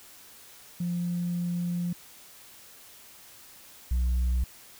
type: tone pair in turn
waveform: sine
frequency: 174.61 / 61.73 Hz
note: F3 / B1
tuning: 0 / 0 cents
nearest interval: octave + tritone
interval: 1800 cents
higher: first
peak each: -26 / -20 dBFS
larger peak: second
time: 0.8-1.93 / 3.91-4.44 s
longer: first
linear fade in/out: 5 ms
effects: tanh soft clip ceiling -22 dBFS + white hiss -51 dBFS RMS until 4.79 s